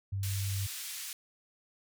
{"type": "tone", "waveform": "sine", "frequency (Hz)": 98, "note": "G2", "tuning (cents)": 0, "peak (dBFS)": -31, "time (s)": [0.12, 0.67], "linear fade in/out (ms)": 10}
{"type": "band-pass noise", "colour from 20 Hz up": "white", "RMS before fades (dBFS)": -41, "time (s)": [0.23, 1.13], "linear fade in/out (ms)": 2, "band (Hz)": [2100, 13000], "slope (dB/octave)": 12}
{"effects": []}